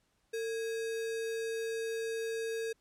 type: tone with sample-and-hold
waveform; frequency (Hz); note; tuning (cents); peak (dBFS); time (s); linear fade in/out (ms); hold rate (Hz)
sine; 451.6; A4; +45; -33; 0.33-2.73; 10; 2100
effects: pink hiss -75 dBFS RMS until 2.8 s + low-pass 11000 Hz 12 dB/octave